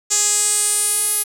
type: tone with band-pass filter sweep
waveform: sawtooth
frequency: 415.3 Hz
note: G#4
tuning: in tune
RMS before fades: -18 dBFS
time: 0.1-1.24 s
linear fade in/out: 20 ms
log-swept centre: 7100 to 11000 Hz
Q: 5.6
effects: 7-bit